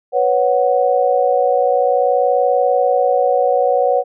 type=chord; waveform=sine; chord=B suspended second; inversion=none; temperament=equal; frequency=493.9 / 554.4 / 740 Hz; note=B4 / C#5 / F#5; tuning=0 / 0 / 0 cents; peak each=-16 dBFS; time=0.12-4.04 s; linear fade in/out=50 ms; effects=none